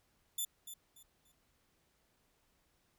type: tone with echo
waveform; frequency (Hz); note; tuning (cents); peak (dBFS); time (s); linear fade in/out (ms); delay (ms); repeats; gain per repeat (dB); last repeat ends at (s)
5% pulse; 3516; A7; -2; -27; 0.38-0.45; 5; 290; 3; -11; 1.32
effects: pink hiss -75 dBFS RMS until 2.98 s